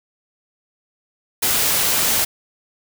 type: noise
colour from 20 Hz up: white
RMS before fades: -18 dBFS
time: 1.42-2.25 s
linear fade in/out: 10 ms
effects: none